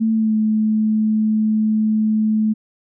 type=tone with pitch glide; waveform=sine; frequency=222.3 to 216.5 Hz; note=A3 to A3; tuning=+18 to -28 cents; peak=-14 dBFS; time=0-2.54 s; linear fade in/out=20 ms; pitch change=-46 cents; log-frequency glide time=0.13-0.35 s; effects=none